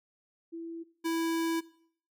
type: tone pair in turn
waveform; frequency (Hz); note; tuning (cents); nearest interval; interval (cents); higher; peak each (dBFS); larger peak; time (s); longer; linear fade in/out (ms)
sine / square; 332.4 / 329.5; E4 / E4; +15 / -1; unison; 16; first; -37 / -29; second; 0.52-0.84 / 1.04-1.61; second; 20
effects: noise-tail reverb RT60 0.6 s tail -19 dB re dry